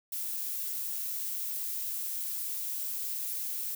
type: noise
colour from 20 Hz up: violet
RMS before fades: -35 dBFS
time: 0.12-3.75 s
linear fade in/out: 5 ms
effects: none